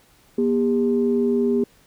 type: tone pair together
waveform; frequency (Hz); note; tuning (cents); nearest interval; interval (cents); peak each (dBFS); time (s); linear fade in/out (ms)
sine; 240 / 402.7; B3 / G4; -49 / +47; major sixth; 896; -19; 0.38-1.64; 5
effects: tanh soft clip ceiling -9 dBFS + pink hiss -56 dBFS RMS until 1.86 s